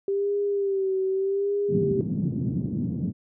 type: tone with vibrato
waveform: sine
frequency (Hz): 392.8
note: G4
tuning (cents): +4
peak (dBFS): -22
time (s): 0.08-2.01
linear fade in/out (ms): 2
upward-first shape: sine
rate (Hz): 0.81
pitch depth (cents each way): 58
type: band-pass noise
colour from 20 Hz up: pink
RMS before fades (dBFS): -27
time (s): 1.68-3.13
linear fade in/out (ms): 50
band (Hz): 130 to 250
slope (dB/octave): 24
effects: none